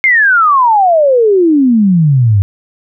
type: exponential sweep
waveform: sine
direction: down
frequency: 2163 to 94.9 Hz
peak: -5 dBFS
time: 0.04-2.42 s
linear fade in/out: 0 ms
effects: none